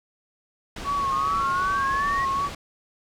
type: low-pass noise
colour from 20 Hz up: pink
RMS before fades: -36 dBFS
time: 0.76-2.55 s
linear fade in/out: 5 ms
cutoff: 5800 Hz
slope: 12 dB/octave
type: tone with vibrato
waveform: sine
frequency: 1108.7 Hz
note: C#6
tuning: in tune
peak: -22 dBFS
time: 0.84-2.5 s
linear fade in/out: 50 ms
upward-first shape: sine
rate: 2.6 Hz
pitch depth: 42 cents each way
type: exponential sweep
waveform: sine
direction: up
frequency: 1194 to 1926 Hz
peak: -28 dBFS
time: 1.12-2.25 s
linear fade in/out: 5 ms
effects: none